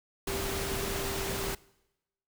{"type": "tone in noise", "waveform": "sine", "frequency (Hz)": 392, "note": "G4", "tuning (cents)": 0, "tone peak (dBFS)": -37, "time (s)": [0.27, 1.55], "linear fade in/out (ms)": 5, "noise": "pink", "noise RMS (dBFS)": -34, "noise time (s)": [0.27, 1.55], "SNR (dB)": -6, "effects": ["noise-tail reverb RT60 0.9 s tail -22 dB re dry"]}